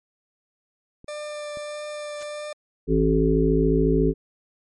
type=clicks; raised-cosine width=3 ms; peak=-31 dBFS; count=2; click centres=1.044 / 1.572 s
type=tone with vibrato; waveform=40% pulse; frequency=595 Hz; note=D5; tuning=22 cents sharp; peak=-30 dBFS; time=1.08-2.53 s; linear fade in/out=5 ms; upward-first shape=triangle; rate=1.6 Hz; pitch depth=11 cents each way
type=noise with exponential growth; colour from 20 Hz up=white; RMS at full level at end=-35 dBFS; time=2.14-2.23 s; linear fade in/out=1 ms; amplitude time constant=19 ms
type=harmonic tone; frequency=54 Hz; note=A1; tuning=32 cents flat; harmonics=1 / 3 / 5 / 7 / 8; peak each=-23 / -23 / -23 / -23 / -23 dBFS; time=2.87-4.14 s; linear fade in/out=50 ms
effects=MP3 48 kbps